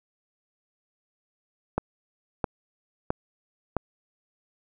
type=click train; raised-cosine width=1 ms; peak=-10 dBFS; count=4; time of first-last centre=1.78-3.767 s; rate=1.51 Hz; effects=none